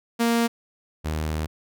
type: tone pair in turn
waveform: sawtooth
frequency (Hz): 233.1 / 77.79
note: A#3 / D#2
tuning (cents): 0 / 0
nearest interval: octave + perfect fifth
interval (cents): 1900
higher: first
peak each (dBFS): -15 / -21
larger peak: first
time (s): 0.19-0.48 / 1.04-1.47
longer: second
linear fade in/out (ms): 20
effects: none